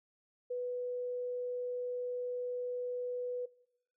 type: tone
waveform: sine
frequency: 493.9 Hz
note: B4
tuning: in tune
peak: -34 dBFS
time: 0.5-3.46 s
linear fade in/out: 10 ms
effects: noise-tail reverb RT60 0.8 s tail -22 dB re dry